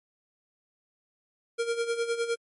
square tone with tremolo, 466.2 Hz, A#4, in tune, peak -25 dBFS, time 1.58-2.36 s, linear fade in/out 20 ms, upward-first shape sine, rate 9.8 Hz, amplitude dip 70%, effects MP3 48 kbps

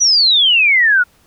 sine exponential sweep, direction down, 6010 to 1408 Hz, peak -8 dBFS, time 0-1.04 s, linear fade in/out 20 ms, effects pink hiss -53 dBFS RMS until 1.26 s

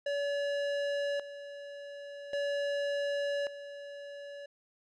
square tone with tremolo, 570 Hz, C#5, 48 cents sharp, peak -31 dBFS, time 0.06-4.46 s, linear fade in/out 5 ms, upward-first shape square, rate 0.44 Hz, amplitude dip 75%, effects low-pass 4000 Hz 12 dB/octave

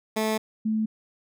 15% pulse / sine tone pair in turn, 218.1 / 218.1 Hz, A3 / A3, -15 / -15 cents, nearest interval unison, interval 0 cents, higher neither, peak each -17 / -22 dBFS, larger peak first, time 0.16-0.38 / 0.65-0.86 s, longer first, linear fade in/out 10 ms, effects none

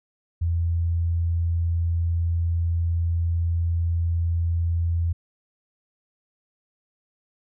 sine tone, 84.4 Hz, E2, 41 cents sharp, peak -20 dBFS, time 0.41-5.13 s, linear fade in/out 10 ms, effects none

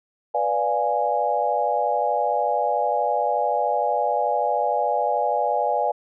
sine chord, B diminished seventh, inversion none, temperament equal, 493.9 / 587.3 / 698.5 / 830.6 Hz, B4 / D5 / F5 / Ab5, 0 / 0 / 0 / 0 cents, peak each -27 / -25 / -25 / -23 dBFS, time 0.34-5.92 s, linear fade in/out 10 ms, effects none

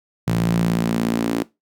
sawtooth tone with high-pass filter sweep, 57 Hz, A#1, 38 cents flat, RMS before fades -20 dBFS, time 0.27-1.43 s, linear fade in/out 10 ms, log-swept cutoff 140 to 280 Hz, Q 4, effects noise-tail reverb RT60 0.2 s tail -19 dB re dry

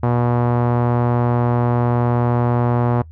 sawtooth tone with low-pass filter, 120.7 Hz, B2, 39 cents flat, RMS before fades -17 dBFS, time 0.03-3.02 s, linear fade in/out 5 ms, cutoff 980 Hz, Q 1.6, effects noise-tail reverb RT60 0.1 s tail -21 dB re dry + added 80 Hz sine -36 dBFS peak until 3.11 s

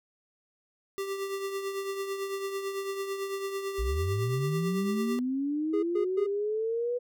square tone with tremolo, 392 Hz, G4, in tune, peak -30 dBFS, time 0.98-5.19 s, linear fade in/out 0 ms, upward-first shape triangle, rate 9 Hz, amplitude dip 55%
sine linear sweep, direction up, 51.91 to 493.9 Hz, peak -27 dBFS, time 3.78-6.99 s, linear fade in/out 20 ms
triangle tone bursts, 411.5 Hz, G#4, 16 cents flat, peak -24 dBFS, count 3, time 5.73-6.267 s, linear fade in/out 10 ms, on 99 ms, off 120 ms
effects none

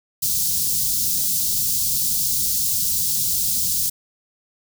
white band-stop noise, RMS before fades -21 dBFS, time 0.22-3.9 s, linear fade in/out 10 ms, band 200 to 4500 Hz, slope 24 dB/octave, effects none

